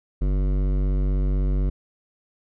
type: tone with hard clipping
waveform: sine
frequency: 48 Hz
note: G1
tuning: 36 cents flat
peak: -21 dBFS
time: 0.21-1.7 s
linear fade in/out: 10 ms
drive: 15 dB
effects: none